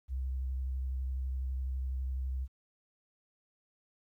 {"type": "tone with vibrato", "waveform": "sine", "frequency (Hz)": 65, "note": "C2", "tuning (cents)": -11, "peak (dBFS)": -32, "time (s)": [0.08, 2.48], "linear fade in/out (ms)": 50, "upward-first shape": "triangle", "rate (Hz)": 12, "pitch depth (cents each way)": 30, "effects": ["12-bit"]}